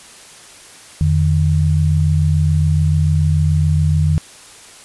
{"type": "tone pair together", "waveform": "sine", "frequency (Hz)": [85.64, 152.6], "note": ["F2", "D#3"], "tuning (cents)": [-33, -33], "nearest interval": "minor seventh", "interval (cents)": 1000, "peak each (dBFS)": -14, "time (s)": [1.01, 4.18], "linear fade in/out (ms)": 0, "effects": ["white hiss -40 dBFS RMS until 4.84 s", "resampled to 24000 Hz"]}